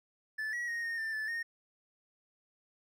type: tone with pitch steps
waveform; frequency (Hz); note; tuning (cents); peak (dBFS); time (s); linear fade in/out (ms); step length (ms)
triangle; 1745 / 1920 / 1866 / 1844 / 1786 / 1744 / 1846; A6 / B6 / A#6 / A#6 / A6 / A6 / A#6; -15 / -49 / +1 / -19 / +25 / -16 / -17; -32; 0.38-1.43; 10; 150
effects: none